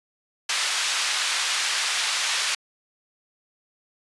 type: band-pass noise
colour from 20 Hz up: white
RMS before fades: -25 dBFS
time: 0.49-2.55 s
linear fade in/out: 5 ms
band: 1200 to 5100 Hz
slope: 12 dB/octave
effects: resampled to 24000 Hz